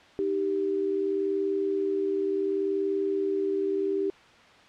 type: tone pair together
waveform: sine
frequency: 310.7 / 391.4 Hz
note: D#4 / G4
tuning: -2 / -3 cents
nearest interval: major third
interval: 399 cents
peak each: -32 / -25 dBFS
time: 0.19-4.1 s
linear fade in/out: 0 ms
effects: white hiss -53 dBFS RMS until 4.68 s + low-pass 3000 Hz 12 dB/octave